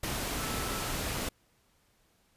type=tone in noise; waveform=sine; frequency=1318.5 Hz; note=E6; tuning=in tune; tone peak=-42 dBFS; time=0.38-0.92 s; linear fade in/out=5 ms; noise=pink; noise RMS=-34 dBFS; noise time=0.03-1.29 s; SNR=-11 dB; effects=pink hiss -69 dBFS RMS until 2.36 s + resampled to 32000 Hz